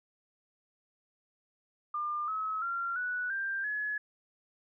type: tone with pitch steps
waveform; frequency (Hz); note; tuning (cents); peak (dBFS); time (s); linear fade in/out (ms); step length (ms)
sine; 1200 / 1286.1 / 1378.4 / 1477.4 / 1583.4 / 1697.1; D6 / E6 / F6 / F#6 / G6 / G#6; +37 / -43 / -23 / -3 / +17 / +37; -31; 1.94-3.98; 5; 340
effects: none